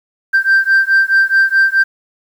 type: beating tone pair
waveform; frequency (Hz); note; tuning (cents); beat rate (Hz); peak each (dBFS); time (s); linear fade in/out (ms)
sine; 1568 / 1572.7; G6 / G6; 0 / +5; 4.7; -10; 0.33-1.84; 20
effects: tanh soft clip ceiling -5 dBFS + 7-bit